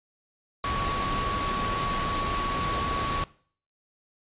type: tone in noise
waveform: sine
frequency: 1124 Hz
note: C#6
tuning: 24 cents sharp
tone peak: -28 dBFS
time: 0.64-3.24 s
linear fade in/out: 2 ms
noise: pink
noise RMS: -30 dBFS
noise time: 0.64-3.24 s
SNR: -1 dB
effects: noise-tail reverb RT60 0.5 s tail -20 dB re dry + resampled to 8000 Hz